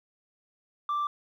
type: tone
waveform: sine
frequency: 1174.7 Hz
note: D6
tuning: in tune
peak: -24 dBFS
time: 0.89-1.07 s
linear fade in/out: 2 ms
effects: tanh soft clip ceiling -25 dBFS + 11-bit